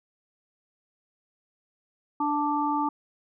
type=harmonic tone; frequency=293.7 Hz; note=D4; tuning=in tune; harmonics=1 / 3 / 4; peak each=-28 / -26 / -30 dBFS; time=2.2-2.89 s; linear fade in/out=5 ms; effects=none